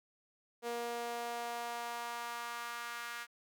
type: tone with high-pass filter sweep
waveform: sawtooth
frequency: 236.7 Hz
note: A#3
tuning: 27 cents sharp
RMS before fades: -41 dBFS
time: 0.62-3.27 s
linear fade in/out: 50 ms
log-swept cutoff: 490 to 1500 Hz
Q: 2.1
effects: none